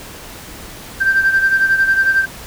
sine beating tone pair, 1568 / 1579 Hz, G6 / G6, 0 / +12 cents, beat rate 11 Hz, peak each -11 / -17 dBFS, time 1-2.26 s, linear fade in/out 20 ms, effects tanh soft clip ceiling -5 dBFS + pink hiss -34 dBFS RMS until 2.46 s

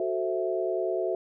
sine chord, F# half-diminished seventh, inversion none, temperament equal, 370 / 440 / 523.3 / 659.3 Hz, F#4 / A4 / C5 / E5, 0 / 0 / 0 / 0 cents, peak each -29 / -33 / -35 / -30 dBFS, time 0-1.15 s, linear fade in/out 2 ms, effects none

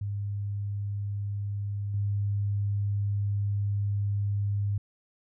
sine tone with level steps, 101.4 Hz, G#2, 41 cents flat, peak -29 / -25 dBFS, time 0.01-4.78 s, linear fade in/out 5 ms, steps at 1.94 s, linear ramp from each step 2 ms, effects none

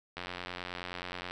click train, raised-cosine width 0.3 ms, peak -22 dBFS, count 103, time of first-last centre 0.17-1.31 s, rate 89.5 Hz, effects none

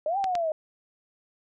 sine linear two-way sweep, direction up then down, 587.3 to 806 to 611 Hz, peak -24 dBFS, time 0.06-0.52 s, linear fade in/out 2 ms, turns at 0.18 s
clicks, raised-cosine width 0.2 ms, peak -16 dBFS, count 2, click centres 0.242 / 0.353 s
effects none

